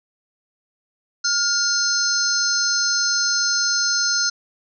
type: tone cluster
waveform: sine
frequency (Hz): 1417 / 4224 / 5230 / 6210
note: F6 / C8 / E8 / G8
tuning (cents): +25 / +16 / -15 / -17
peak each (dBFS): -23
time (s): 1.24-4.3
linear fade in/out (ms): 10
effects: none